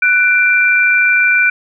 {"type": "tone pair together", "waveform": "sine", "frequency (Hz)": [1487, 2360], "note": ["F#6", "D7"], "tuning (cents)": [8, 8], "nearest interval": "minor sixth", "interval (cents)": 800, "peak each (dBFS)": -11, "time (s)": [0.02, 1.5], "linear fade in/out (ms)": 5, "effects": []}